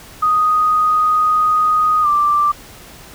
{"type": "tone with pitch glide", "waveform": "sine", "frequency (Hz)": [1244.5, 1177.4], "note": ["D#6", "D6"], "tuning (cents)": [0, 4], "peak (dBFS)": -11, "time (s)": [0.22, 2.52], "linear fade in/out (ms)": 10, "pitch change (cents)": -96, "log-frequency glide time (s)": [2.02, 2.07], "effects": ["pink hiss -39 dBFS RMS until 3.14 s"]}